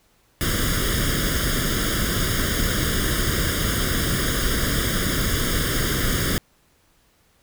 pink noise with comb filter, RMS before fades -22 dBFS, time 0.41-6.38 s, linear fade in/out 0 ms, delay 0.59 ms, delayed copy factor +0.95, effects pink hiss -61 dBFS RMS until 7.42 s

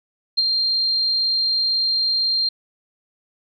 sine tone with ADSR envelope, 4186 Hz, C8, in tune, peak -13 dBFS, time 0.37-2.49 s, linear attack 15 ms, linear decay 31 ms, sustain -4 dB, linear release 6 ms, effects none

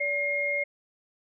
sine tone pair together, 575 / 2137 Hz, D5 / C7, -37 / +36 cents, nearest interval octave + major seventh, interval 2273 cents, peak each -31 / -26 dBFS, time 0-0.64 s, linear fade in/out 10 ms, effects none

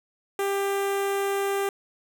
sawtooth tone with notch filter, 396.3 Hz, G4, 19 cents sharp, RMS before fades -26 dBFS, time 0.39-1.69 s, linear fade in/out 2 ms, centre 4600 Hz, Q 1.3, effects none

